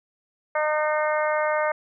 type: harmonic tone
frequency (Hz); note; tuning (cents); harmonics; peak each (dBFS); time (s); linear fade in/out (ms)
305; D#4; -34; 2 / 3 / 4 / 5 / 6 / 7; -23 / -28 / -29 / -31 / -33 / -33; 0.55-1.72; 5
effects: none